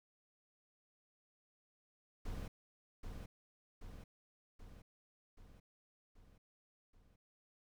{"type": "noise with echo", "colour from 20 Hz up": "brown", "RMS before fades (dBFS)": -43, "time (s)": [2.25, 2.48], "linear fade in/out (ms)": 5, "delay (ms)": 780, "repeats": 6, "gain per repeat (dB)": -4, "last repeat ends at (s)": 7.16, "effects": []}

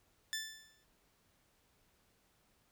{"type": "tone with exponential decay", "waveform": "15% pulse", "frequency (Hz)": 1760, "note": "A6", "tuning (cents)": 0, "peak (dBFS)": -28, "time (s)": [0.33, 0.84], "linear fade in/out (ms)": 0, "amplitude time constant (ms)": 110, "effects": ["pink hiss -73 dBFS RMS until 2.71 s"]}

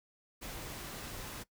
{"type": "noise", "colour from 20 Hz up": "pink", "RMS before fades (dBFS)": -44, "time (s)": [0.41, 1.44], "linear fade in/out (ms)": 20, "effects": ["noise-tail reverb RT60 0.1 s tail -19 dB re dry"]}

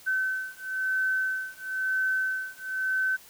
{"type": "beating tone pair", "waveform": "sine", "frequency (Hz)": [1528, 1529], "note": ["G6", "G6"], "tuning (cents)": [-45, -44], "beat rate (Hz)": 1, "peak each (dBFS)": -29, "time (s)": [0.06, 3.17], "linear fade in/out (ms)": 20, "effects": ["white hiss -52 dBFS RMS until 3.29 s"]}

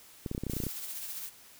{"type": "clicks", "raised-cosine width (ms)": 3, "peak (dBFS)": -21, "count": 12, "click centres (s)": [0.262, 0.314, 0.349, 0.379, 0.436, 0.467, 0.498, 0.535, 0.567, 0.602, 0.637, 0.667]}
{"type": "noise with tremolo", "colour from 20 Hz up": "blue", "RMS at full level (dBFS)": -38, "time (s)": [0.49, 1.3], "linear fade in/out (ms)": 20, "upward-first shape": "triangle", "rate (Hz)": 15, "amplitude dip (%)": 45}
{"effects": ["white hiss -55 dBFS RMS until 1.59 s"]}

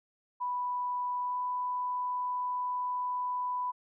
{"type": "tone with pitch glide", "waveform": "sine", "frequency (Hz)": [987.8, 993.5], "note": ["B5", "B5"], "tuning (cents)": [0, 10], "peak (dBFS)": -30, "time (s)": [0.4, 3.72], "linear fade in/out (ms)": 20, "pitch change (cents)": 10, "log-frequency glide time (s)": [1.21, 1.38], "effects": []}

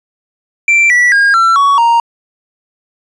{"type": "tone with pitch steps", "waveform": "triangle", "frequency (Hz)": [2349, 1952.6, 1623.1, 1349.1, 1121.5, 932.2], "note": ["D7", "B6", "G#6", "E6", "C#6", "A#5"], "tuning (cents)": [0, -20, -40, 40, 20, 0], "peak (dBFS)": -4, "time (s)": [0.68, 2], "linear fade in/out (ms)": 2, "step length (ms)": 220, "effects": ["resampled to 22050 Hz"]}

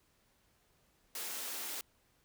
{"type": "high-pass noise", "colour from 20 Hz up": "white", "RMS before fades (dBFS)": -41, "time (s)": [1.15, 1.81], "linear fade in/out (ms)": 2, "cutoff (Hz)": 240, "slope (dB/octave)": 24, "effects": ["pink hiss -72 dBFS RMS until 2.24 s"]}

